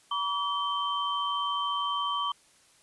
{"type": "tone cluster", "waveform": "sine", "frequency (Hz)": [959, 1145, 3112], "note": ["A#5", "D6", "G7"], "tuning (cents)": [49, -44, -13], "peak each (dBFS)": [-35, -29, -33], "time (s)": [0.11, 2.32], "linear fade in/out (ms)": 5, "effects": ["white hiss -61 dBFS RMS until 2.82 s", "resampled to 24000 Hz"]}